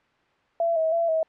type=tone with vibrato; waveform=sine; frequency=657 Hz; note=E5; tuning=6 cents flat; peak=-20 dBFS; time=0.6-1.23 s; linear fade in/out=2 ms; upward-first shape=square; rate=3.1 Hz; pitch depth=41 cents each way; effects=white hiss -63 dBFS RMS until 1.28 s + low-pass 2000 Hz 12 dB/octave